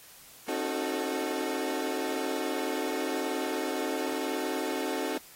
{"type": "chord", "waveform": "30% pulse", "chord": "D# half-diminished seventh", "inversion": "third", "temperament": "equal with one note detuned", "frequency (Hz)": [270.2, 311.1, 370, 440], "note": ["C#4", "D#4", "F#4", "A4"], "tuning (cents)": [-44, 0, 0, 0], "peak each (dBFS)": -33, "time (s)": [0.48, 5.18], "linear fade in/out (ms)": 5, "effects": ["white hiss -52 dBFS RMS until 5.35 s", "AAC 48 kbps"]}